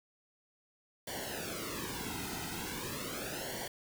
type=noise with flanger; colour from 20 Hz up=pink; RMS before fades=-40 dBFS; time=1.07-3.68 s; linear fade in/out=5 ms; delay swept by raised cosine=0.78 to 1.78 ms; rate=0.39 Hz; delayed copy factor=-0.85; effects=none